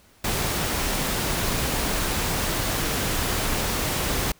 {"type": "noise", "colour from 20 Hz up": "pink", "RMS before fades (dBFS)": -25, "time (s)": [0.24, 4.32], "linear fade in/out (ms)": 5, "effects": ["pink hiss -56 dBFS RMS until 4.39 s"]}